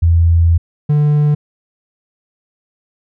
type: tone pair in turn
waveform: sine / triangle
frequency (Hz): 84 / 148.25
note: E2 / D3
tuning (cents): +33 / +17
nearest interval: minor seventh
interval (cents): 984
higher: second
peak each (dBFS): -7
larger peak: neither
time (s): 0.02-0.58 / 0.89-1.35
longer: first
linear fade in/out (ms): 10
effects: none